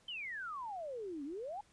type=exponential two-way sweep; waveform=sine; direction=down then up; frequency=3133 to 270 to 862 Hz; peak=-40 dBFS; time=0.08-1.61 s; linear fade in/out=5 ms; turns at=1.24 s; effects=pink hiss -68 dBFS RMS until 1.72 s + resampled to 22050 Hz